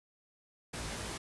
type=noise with comb filter; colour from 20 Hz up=pink; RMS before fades=-40 dBFS; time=0.73-1.18 s; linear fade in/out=10 ms; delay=18 ms; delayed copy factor=+0.9; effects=resampled to 24000 Hz